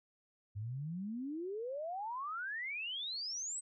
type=exponential sweep; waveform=sine; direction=up; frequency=98 to 8270 Hz; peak=-38 dBFS; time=0.55-3.61 s; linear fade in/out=20 ms; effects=none